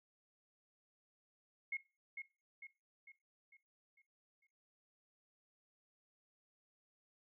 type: tone with echo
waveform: sine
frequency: 2164 Hz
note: C#7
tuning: 42 cents flat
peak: -37 dBFS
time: 1.72-1.77 s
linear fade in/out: 5 ms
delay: 450 ms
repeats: 6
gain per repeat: -6 dB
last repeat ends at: 4.47 s
effects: noise-tail reverb RT60 0.3 s tail -18 dB re dry